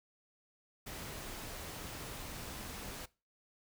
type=noise; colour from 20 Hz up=pink; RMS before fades=-45 dBFS; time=0.86-3.06 s; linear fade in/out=10 ms; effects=noise-tail reverb RT60 0.3 s tail -21 dB re dry